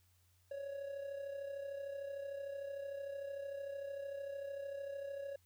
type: tone with amplitude modulation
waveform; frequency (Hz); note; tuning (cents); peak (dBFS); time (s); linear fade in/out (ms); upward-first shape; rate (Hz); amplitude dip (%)
triangle; 557; C#5; +8; -37; 0.51-5.36; 5; sine; 33.3; 55
effects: added 90 Hz sine -70 dBFS peak until 5.45 s + white hiss -75 dBFS RMS until 5.45 s

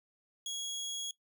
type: tone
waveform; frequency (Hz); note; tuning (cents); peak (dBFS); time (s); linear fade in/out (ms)
25% pulse; 3322; G#7; 0; -33; 0.46-1.11; 2
effects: noise-tail reverb RT60 0.1 s tail -18 dB re dry

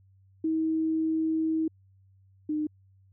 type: tone pair in turn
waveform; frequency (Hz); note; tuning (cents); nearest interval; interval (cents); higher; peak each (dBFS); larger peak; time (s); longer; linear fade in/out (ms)
sine; 319.3 / 304.3; D#4 / D#4; +45 / -38; minor second; 83; first; -24 / -26; first; 0.44-1.68 / 2.49-2.67; first; 5
effects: added 96 Hz sine -57 dBFS peak until 3.12 s

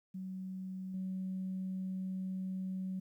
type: tone with level steps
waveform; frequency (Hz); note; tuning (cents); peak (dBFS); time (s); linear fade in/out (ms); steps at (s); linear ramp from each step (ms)
sine; 187.8; F#3; +26; -39 / -35; 0.14-3; 10; 0.94; 2
effects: tanh soft clip ceiling -31 dBFS + 12-bit

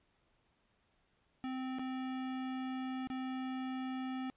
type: tone with dropouts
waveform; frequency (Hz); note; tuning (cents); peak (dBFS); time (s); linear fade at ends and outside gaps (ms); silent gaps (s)
square; 259.5; C4; -14; -38; 1.44-4.3; 0; 1.786-1.794 / 3.072-3.101
effects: pink hiss -75 dBFS RMS until 4.36 s + resampled to 8000 Hz

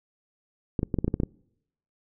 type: clicks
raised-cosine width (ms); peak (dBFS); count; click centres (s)
3; -12; 9; 0.792 / 0.831 / 0.942 / 0.987 / 1.045 / 1.08 / 1.141 / 1.201 / 1.234
effects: noise-tail reverb RT60 0.8 s tail -26 dB re dry

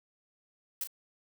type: noise with echo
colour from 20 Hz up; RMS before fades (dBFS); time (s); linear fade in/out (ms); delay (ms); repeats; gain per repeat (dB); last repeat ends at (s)
blue; -34; 0.81-0.84; 2; 33; 1; -9; 0.873
effects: none

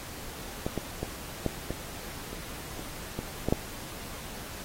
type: clicks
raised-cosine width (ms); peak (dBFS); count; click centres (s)
2; -16 / -16 / -19 / -13 / -19 / -26 / -26 / -19 / -13 / -9; 10; 0.665 / 0.777 / 1.03 / 1.463 / 1.706 / 2.33 / 2.794 / 3.19 / 3.486 / 3.525
effects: pink hiss -42 dBFS RMS until 4.64 s + AAC 48 kbps

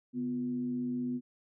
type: tone with frequency modulation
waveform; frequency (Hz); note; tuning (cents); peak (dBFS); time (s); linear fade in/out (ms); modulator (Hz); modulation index
sine; 247.6; B3; +5; -31; 0.13-1.21; 50; 106; 0.35
effects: none

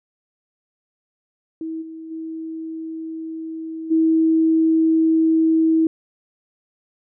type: tone with level steps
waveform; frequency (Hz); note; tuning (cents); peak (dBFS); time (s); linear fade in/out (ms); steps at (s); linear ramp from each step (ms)
sine; 322.2; E4; -39; -25 / -32 / -27 / -13; 1.61-5.87; 2; 1.81 / 2.1 / 3.9; 20
effects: none

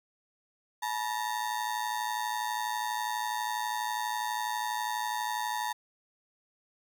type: ring-modulated tone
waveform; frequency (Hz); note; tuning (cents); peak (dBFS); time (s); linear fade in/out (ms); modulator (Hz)
35% pulse; 910; A#5; -42; -26; 0.82-5.73; 10; 56.1
effects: 10-bit

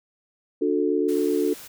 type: chord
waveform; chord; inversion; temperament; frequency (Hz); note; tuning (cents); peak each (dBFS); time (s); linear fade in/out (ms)
sine; D major; none; equal with one note detuned; 293.7 / 361.5 / 440; D4 / F#4 / A4; 0 / -40 / 0; -24; 0.61-1.54; 10
type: noise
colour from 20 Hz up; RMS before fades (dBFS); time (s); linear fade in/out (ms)
white; -42; 1.08-1.68; 10
effects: none

